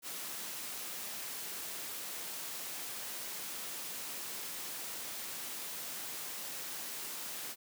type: noise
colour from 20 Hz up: white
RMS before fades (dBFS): -42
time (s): 0.02-7.56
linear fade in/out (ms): 50
effects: high-pass 150 Hz 12 dB/octave